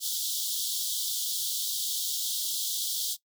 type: high-pass noise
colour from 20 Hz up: pink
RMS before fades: -31 dBFS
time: 0-3.17 s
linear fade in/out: 50 ms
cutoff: 3200 Hz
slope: 96 dB/octave
effects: noise-tail reverb RT60 0.1 s tail -18 dB re dry